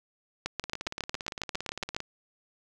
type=two click trains; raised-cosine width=0.2 ms; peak=-18 / -13 dBFS; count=25 / 12; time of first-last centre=0.64-2.004 / 0.46-1.965 s; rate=17.6 / 7.31 Hz; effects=none